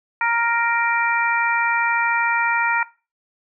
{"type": "harmonic tone with a mistuned harmonic", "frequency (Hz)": 466.2, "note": "A#4", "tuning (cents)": 0, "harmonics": [2, 3, 4, 5], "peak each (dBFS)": [-21, -23, -24, -25], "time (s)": [0.21, 2.83], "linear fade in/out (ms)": 2, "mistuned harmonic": 5, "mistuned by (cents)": 18, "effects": ["noise-tail reverb RT60 0.3 s tail -18 dB re dry"]}